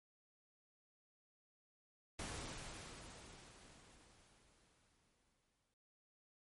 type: noise with exponential decay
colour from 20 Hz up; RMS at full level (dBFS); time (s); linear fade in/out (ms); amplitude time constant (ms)
pink; -45; 2.19-5.74; 2; 770
effects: MP3 48 kbps